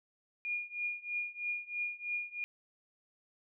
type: tone with tremolo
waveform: sine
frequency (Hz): 2430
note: D#7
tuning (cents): -42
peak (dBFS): -31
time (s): 0.45-2.44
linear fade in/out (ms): 0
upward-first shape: triangle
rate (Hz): 3.1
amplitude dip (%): 95
effects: none